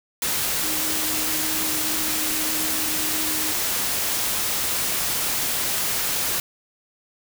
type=tone in noise; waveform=sine; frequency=311.1 Hz; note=D#4; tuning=in tune; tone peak=-33 dBFS; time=0.63-3.52 s; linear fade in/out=2 ms; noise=white; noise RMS=-24 dBFS; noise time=0.22-6.4 s; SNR=-12 dB; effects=none